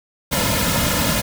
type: noise with comb filter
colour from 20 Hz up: pink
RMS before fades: -19 dBFS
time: 0.31-1.22 s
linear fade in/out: 20 ms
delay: 2.6 ms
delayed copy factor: -0.8
effects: none